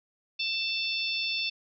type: harmonic tone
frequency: 887 Hz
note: A5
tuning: 14 cents sharp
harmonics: 3 / 4 / 5 / 6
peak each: -31 / -33 / -35 / -37 dBFS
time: 0.39-1.5 s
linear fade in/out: 10 ms
effects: none